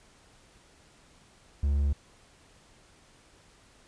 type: tone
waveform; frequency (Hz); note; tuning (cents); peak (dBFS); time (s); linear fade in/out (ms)
triangle; 71; C#2; +42; -21; 1.63-1.93; 5
effects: pink hiss -59 dBFS RMS until 3.87 s + resampled to 22050 Hz